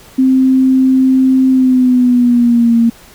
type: tone with pitch glide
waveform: sine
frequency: 261.6 to 231.7 Hz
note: C4 to A#3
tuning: 0 to -10 cents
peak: -6 dBFS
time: 0.18-2.9 s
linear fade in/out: 10 ms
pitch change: -210 cents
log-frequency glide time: 1.5-2.76 s
effects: pink hiss -40 dBFS RMS until 3.14 s